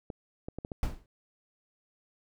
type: clicks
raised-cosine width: 2 ms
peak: -24 dBFS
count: 5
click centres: 0.102 / 0.485 / 0.586 / 0.649 / 0.718 s
type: noise with exponential decay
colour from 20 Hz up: brown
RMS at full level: -25 dBFS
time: 0.83-1.06 s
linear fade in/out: 1 ms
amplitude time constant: 49 ms
effects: none